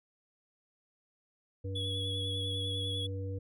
harmonic tone, 96.4 Hz, G2, 28 cents flat, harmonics 1 / 3 / 5, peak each -35 / -46 / -43 dBFS, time 1.64-3.39 s, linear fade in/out 10 ms
triangle tone with vibrato, 3377 Hz, G#7, 28 cents sharp, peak -34 dBFS, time 1.75-3.07 s, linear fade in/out 10 ms, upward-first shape triangle, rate 10 Hz, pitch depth 33 cents each way
effects none

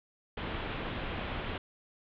pink low-pass noise, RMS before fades -37 dBFS, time 0.37-1.58 s, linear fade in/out 5 ms, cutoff 3500 Hz, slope 48 dB/octave, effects none

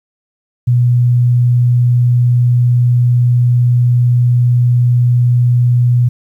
sine tone, 122.2 Hz, B2, 18 cents flat, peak -7 dBFS, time 0.67-6.09 s, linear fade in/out 10 ms, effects 8-bit

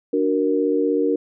sine chord, D augmented, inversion none, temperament equal, 293.7 / 370 / 466.2 Hz, D4 / F#4 / A#4, 0 / 0 / 0 cents, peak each -21 / -23 / -20 dBFS, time 0.13-1.16 s, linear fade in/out 5 ms, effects none

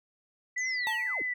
sine tone with vibrato, 1975.5 Hz, B6, in tune, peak -29 dBFS, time 0.56-1.34 s, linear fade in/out 10 ms, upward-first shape triangle, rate 2 Hz, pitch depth 64 cents each way
sine linear sweep, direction down, 6600 to 246.9 Hz, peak -38 dBFS, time 0.58-1.22 s, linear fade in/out 0 ms
square tone with exponential decay, 880 Hz, A5, in tune, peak -30 dBFS, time 0.87-1.28 s, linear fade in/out 0 ms, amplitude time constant 89 ms
effects none

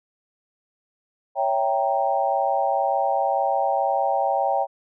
sine chord, C# diminished seventh, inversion none, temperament equal with one note detuned, 557.3 / 659.3 / 784 / 932.3 Hz, C#5 / E5 / G5 / Bb5, +9 / 0 / 0 / 0 cents, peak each -25 / -26 / -22 / -28 dBFS, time 1.35-4.67 s, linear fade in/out 50 ms, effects none

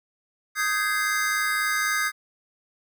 square chord, Ab major seventh, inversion second, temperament just, 1245.9 / 1557.4 / 1661.2 / 2077 Hz, Eb6 / G6 / Ab6 / C7, +2 / -12 / 0 / -13 cents, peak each -29 dBFS, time 0.55-2.12 s, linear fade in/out 50 ms, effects none

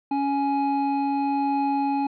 triangle tone pair together, 279 / 836 Hz, C#4 / G#5, +11 / +11 cents, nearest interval octave + perfect fifth, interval 1900 cents, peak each -22 dBFS, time 0.11-2.07 s, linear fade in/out 5 ms, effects resampled to 11025 Hz

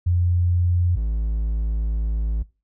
sine / triangle tone pair in turn, 88.1 / 54.34 Hz, F2 / A1, +16 / -21 cents, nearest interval minor sixth, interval 837 cents, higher first, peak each -16 / -18 dBFS, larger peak first, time 0.06-0.96 / 0.96-2.43 s, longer second, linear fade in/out 10 ms, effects noise-tail reverb RT60 0.3 s tail -21 dB re dry

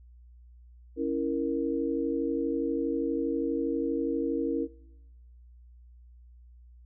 sine chord, A# diminished, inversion first, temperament equal, 277.2 / 329.6 / 466.2 Hz, C#4 / E4 / A#4, 0 / 0 / 0 cents, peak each -31 dBFS, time 0.96-4.68 s, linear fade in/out 50 ms, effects noise-tail reverb RT60 1.0 s tail -23 dB re dry + added 60 Hz sine -50 dBFS peak until 6.85 s

